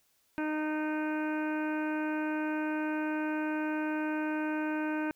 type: harmonic tone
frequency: 307.5 Hz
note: D#4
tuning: 20 cents flat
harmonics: 1 / 2 / 3 / 4 / 5 / 6 / 7 / 8 / 9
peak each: -31 / -40 / -40 / -48 / -39 / -51 / -52 / -46 / -56 dBFS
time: 0.38-5.11 s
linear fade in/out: 0 ms
effects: white hiss -71 dBFS RMS until 5.15 s